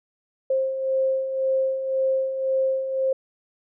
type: beating tone pair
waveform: sine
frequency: 528 / 529.9 Hz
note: C5 / C5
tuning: +16 / +22 cents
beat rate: 1.9 Hz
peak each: -29 / -21 dBFS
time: 0.5-3.13 s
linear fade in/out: 5 ms
effects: none